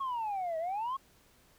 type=exponential two-way sweep; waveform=sine; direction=down then up; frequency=1108.7 to 631 to 1108.7 Hz; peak=-30 dBFS; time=0-0.97 s; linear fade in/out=10 ms; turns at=0.58 s; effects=tanh soft clip ceiling -30 dBFS + pink hiss -64 dBFS RMS until 1.58 s